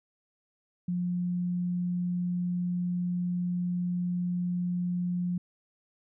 sine tone, 177.5 Hz, F3, 28 cents sharp, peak -27 dBFS, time 0.88-5.38 s, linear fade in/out 5 ms, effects none

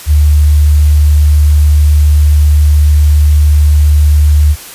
sine tone, 74.4 Hz, D2, 23 cents sharp, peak -3 dBFS, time 0.06-4.56 s, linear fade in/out 50 ms, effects white hiss -29 dBFS RMS until 4.74 s + resampled to 32000 Hz

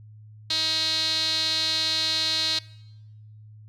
sawtooth tone with band-pass filter, 317.2 Hz, D#4, 33 cents sharp, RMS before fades -25 dBFS, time 0.5-2.59 s, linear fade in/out 5 ms, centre 4100 Hz, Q 7.5, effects noise-tail reverb RT60 1.0 s tail -21 dB re dry + added 107 Hz sine -44 dBFS peak until 3.68 s

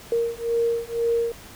sine beating tone pair, 464.7 / 466.7 Hz, A#4 / A#4, -5 / +2 cents, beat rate 2 Hz, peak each -24 dBFS, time 0.12-1.32 s, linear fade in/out 2 ms, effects pink hiss -44 dBFS RMS until 1.55 s

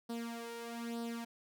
sawtooth tone with flanger, 233.1 Hz, A#3, in tune, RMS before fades -42 dBFS, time 0.09-1.25 s, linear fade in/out 10 ms, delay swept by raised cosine 0.21 to 2.11 ms, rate 1.1 Hz, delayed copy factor +0.7, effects none

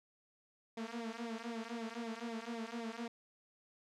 sawtooth tone with flanger, 230 Hz, A#3, 23 cents flat, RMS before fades -43 dBFS, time 0.77-3.08 s, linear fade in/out 5 ms, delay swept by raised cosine 0.66 to 4.66 ms, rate 3.9 Hz, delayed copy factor -0.95, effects low-pass 6000 Hz 12 dB/octave

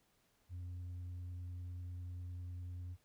sine tone, 89 Hz, F2, 33 cents sharp, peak -40 dBFS, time 0.49-2.97 s, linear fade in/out 50 ms, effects tanh soft clip ceiling -42 dBFS + pink hiss -75 dBFS RMS until 3.04 s

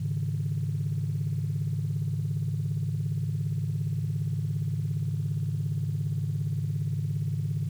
sine chord, Ab suspended fourth, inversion none, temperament just, 103.83 / 138.43 / 155.74 Hz, Ab2 / Db3 / Eb3, 0 / -2 / +2 cents, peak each -30 dBFS, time 0-7.69 s, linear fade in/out 10 ms, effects tanh soft clip ceiling -20 dBFS + 9-bit

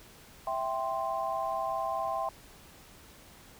sine chord, C major, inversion first, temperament equal, 659.3 / 784 / 1046.5 Hz, E5 / G5 / C6, 0 / 0 / 0 cents, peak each -34 dBFS, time 0.47-2.29 s, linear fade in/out 2 ms, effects pink hiss -54 dBFS RMS until 3.59 s

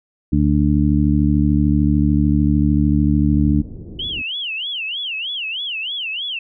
harmonic tone, 73.42 Hz, D2, in tune, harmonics 1 / 2 / 3 / 4, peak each -18 / -18 / -18 / -18 dBFS, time 0.32-3.62 s, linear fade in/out 10 ms
pink low-pass noise, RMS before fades -33 dBFS, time 3.32-4.22 s, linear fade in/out 5 ms, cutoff 360 Hz, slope 24 dB/octave
sine tone with vibrato, 2960 Hz, F#7, in tune, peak -22 dBFS, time 3.99-6.39 s, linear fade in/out 5 ms, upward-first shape sine, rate 3.2 Hz, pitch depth 250 cents each way
effects none

